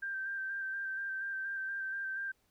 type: tone with vibrato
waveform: sine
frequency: 1572 Hz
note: G6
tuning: 4 cents sharp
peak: -35 dBFS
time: 0.02-2.32 s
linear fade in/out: 10 ms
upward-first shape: square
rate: 4.2 Hz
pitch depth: 20 cents each way
effects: pink hiss -74 dBFS RMS until 2.5 s